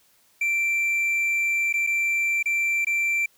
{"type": "tone with dropouts", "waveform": "triangle", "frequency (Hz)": 2349, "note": "D7", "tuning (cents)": 0, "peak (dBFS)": -19, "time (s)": [0.41, 3.26], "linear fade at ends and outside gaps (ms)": 5, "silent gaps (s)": [[1.728, 1.738], [1.867, 1.871], [2.428, 2.457], [2.848, 2.868]], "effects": ["white hiss -61 dBFS RMS until 3.37 s"]}